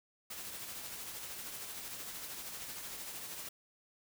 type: noise with tremolo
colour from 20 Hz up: white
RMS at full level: -43 dBFS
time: 0.3-3.49 s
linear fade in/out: 5 ms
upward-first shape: triangle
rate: 13 Hz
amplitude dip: 40%
effects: none